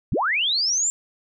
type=linear sweep; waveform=sine; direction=up; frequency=51 to 7459 Hz; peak=-19 dBFS; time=0.12-0.9 s; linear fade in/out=0 ms; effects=none